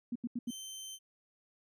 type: tone bursts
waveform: sine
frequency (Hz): 239.8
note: A#3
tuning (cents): +49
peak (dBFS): -33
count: 4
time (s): 0.12-0.507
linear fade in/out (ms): 5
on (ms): 36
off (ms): 81
type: tone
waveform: 20% pulse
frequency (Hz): 3100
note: G7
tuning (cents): -20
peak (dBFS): -38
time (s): 0.47-0.99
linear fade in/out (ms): 50
effects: none